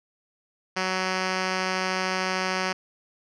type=tone with low-pass filter; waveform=5% pulse; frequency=186.6 Hz; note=F#3; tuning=15 cents sharp; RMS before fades=-27 dBFS; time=0.76-2.73 s; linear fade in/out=10 ms; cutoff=4600 Hz; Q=1.9; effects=none